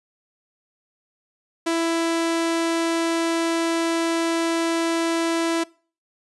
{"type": "tone", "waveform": "sawtooth", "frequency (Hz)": 331.9, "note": "E4", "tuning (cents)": 12, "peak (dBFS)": -16, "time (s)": [1.66, 5.64], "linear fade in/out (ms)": 10, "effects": ["noise-tail reverb RT60 0.4 s tail -23 dB re dry", "resampled to 24000 Hz"]}